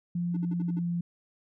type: tone with pitch glide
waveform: sine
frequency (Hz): 173.8 to 172.4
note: F3 to F3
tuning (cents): -8 to -22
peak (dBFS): -27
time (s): 0.15-1.01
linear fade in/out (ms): 5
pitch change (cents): -14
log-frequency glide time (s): 0.55-0.85
type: tone bursts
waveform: triangle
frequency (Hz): 295.5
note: D4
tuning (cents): +11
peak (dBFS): -32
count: 6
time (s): 0.34-0.793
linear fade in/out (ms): 5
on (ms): 28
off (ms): 57
effects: none